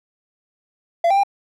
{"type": "tone with pitch steps", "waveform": "triangle", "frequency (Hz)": [680, 786, 799], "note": ["F5", "G5", "G5"], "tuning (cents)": [-46, 4, 33], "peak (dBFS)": -11, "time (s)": [1.04, 1.235], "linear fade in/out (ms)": 5, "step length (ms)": 65, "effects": []}